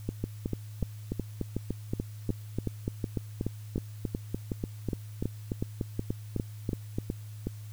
two click trains, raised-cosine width 3 ms, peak -17 / -17 dBFS, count 24 / 21, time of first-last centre 0.24-6.985 / 0.09-7.47 s, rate 3.41 / 2.71 Hz, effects added 106 Hz sine -40 dBFS peak until 7.72 s + white hiss -57 dBFS RMS until 7.72 s

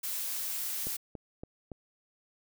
blue noise, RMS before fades -35 dBFS, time 0.03-0.97 s, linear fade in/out 10 ms
click train, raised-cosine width 2 ms, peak -27 dBFS, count 4, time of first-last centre 0.87-1.717 s, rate 3.54 Hz
effects none

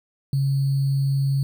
sine tone with sample-and-hold, 137.4 Hz, C#3, 15 cents flat, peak -18 dBFS, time 0.33-1.43 s, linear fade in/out 2 ms, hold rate 4410 Hz, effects none

